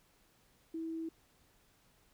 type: tone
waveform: sine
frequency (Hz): 325.5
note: E4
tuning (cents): -22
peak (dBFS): -37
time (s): 0.74-1.09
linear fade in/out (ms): 5
effects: pink hiss -69 dBFS RMS until 2.13 s